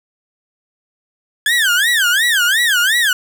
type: tone with vibrato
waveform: 30% pulse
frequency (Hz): 1655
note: G#6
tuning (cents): -6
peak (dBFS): -9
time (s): 1.46-3.13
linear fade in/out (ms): 2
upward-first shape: sine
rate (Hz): 2.8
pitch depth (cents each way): 280
effects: none